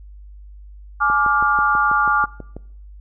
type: chord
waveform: sine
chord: D diminished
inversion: second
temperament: just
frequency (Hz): 845.8 / 1174.7 / 1409.6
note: Ab5 / D6 / F6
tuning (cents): +31 / 0 / +16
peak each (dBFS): -22 / -17 / -18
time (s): 1-2.26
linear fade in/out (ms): 20
type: click train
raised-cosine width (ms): 2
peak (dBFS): -19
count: 10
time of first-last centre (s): 1.1-2.566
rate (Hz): 6.14
effects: noise-tail reverb RT60 0.7 s tail -21 dB re dry + added 50 Hz sine -37 dBFS peak until 3 s